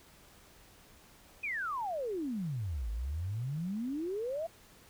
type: exponential two-way sweep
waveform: sine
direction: down then up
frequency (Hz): 2544 to 51.4 to 684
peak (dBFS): -33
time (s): 1.43-4.47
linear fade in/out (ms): 10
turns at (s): 2.9
effects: pink hiss -59 dBFS RMS until 4.89 s